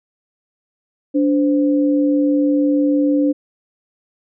sine tone pair together, 290 / 516.3 Hz, D4 / C5, -22 / -23 cents, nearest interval minor seventh, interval 999 cents, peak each -13 / -21 dBFS, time 1.14-3.33 s, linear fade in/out 20 ms, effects none

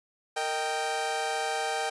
sawtooth chord, Eb major, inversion second, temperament equal with one note detuned, 459.7 / 622.3 / 784 Hz, Bb4 / Eb5 / G5, -24 / 0 / 0 cents, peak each -31 / -32 / -26 dBFS, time 0.36-1.9 s, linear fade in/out 10 ms, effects resampled to 24000 Hz

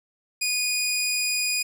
15% pulse tone, 2466 Hz, D#7, 16 cents flat, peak -16 dBFS, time 0.41-1.63 s, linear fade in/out 10 ms, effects none

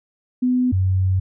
sine tone pair in turn, 250.8 / 93.94 Hz, B3 / F#2, +27 / +27 cents, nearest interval octave + perfect fourth, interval 1700 cents, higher first, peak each -15 dBFS, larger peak neither, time 0.42-0.72 / 0.72-1.2 s, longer second, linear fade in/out 10 ms, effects none

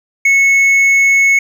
triangle tone with hard clipping, 2199 Hz, C#7, 14 cents flat, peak -8 dBFS, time 0.25-1.39 s, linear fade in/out 5 ms, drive 7 dB, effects none

